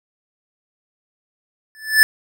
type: tone with exponential growth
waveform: square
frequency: 1748 Hz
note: A6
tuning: 12 cents flat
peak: -5 dBFS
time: 1.75-2.03 s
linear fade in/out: 0 ms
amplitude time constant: 59 ms
effects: none